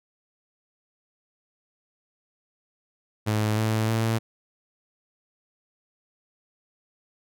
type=tone with pitch steps; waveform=sawtooth; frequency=107.3 / 110 / 112.76 Hz; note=A2 / A2 / A2; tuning=-43 / 0 / +43 cents; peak=-18 dBFS; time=3.26-4.19 s; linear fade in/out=20 ms; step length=310 ms; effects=none